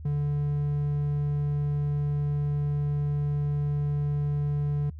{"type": "tone", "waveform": "triangle", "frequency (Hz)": 145.8, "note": "D3", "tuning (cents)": -12, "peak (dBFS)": -22, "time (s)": [0.05, 4.9], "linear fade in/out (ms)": 5, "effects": ["noise-tail reverb RT60 0.1 s tail -24 dB re dry", "added 77 Hz sine -38 dBFS peak until 4.99 s"]}